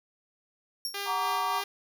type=tone with exponential decay; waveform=sawtooth; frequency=5520 Hz; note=F8; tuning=21 cents flat; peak=-25 dBFS; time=0.85-1.05 s; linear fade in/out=1 ms; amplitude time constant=43 ms
type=tone with tremolo; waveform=5% pulse; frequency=400.6 Hz; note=G4; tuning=38 cents sharp; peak=-21 dBFS; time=0.94-1.64 s; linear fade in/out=5 ms; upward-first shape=sine; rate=3.4 Hz; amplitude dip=30%
type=chord; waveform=sine; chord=Gb augmented; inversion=none; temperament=equal with one note detuned; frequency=740 / 932.3 / 1149.8 Hz; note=Gb5 / Bb5 / D6; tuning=0 / 0 / -37 cents; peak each=-34 / -31 / -30 dBFS; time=1.05-1.63 s; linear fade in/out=50 ms
effects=none